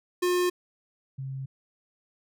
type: tone pair in turn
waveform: square / sine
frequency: 357.9 / 134.06 Hz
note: F4 / C3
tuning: +42 / +42 cents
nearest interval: octave + perfect fourth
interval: 1700 cents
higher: first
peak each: -23 / -32 dBFS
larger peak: first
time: 0.22-0.5 / 1.18-1.46 s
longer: neither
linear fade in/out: 10 ms
effects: none